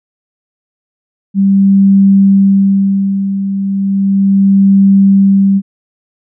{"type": "tone with tremolo", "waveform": "sine", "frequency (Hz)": 196, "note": "G3", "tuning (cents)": 0, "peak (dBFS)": -3, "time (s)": [1.34, 5.62], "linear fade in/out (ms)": 50, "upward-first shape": "sine", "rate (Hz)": 0.35, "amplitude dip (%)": 65, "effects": []}